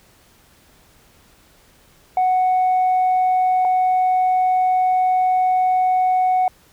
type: tone pair in turn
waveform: sine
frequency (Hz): 740 / 740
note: F#5 / F#5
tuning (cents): 0 / 0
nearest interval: unison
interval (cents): 0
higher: neither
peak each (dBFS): -12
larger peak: neither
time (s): 2.17-3.65 / 3.65-6.48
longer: second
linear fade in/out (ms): 2
effects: tanh soft clip ceiling -12 dBFS + pink hiss -53 dBFS RMS until 6.72 s